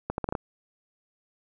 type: accelerating click train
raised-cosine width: 1 ms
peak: -14 dBFS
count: 6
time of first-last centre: 0.1-0.352 s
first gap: 81 ms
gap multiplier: 0.76
effects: none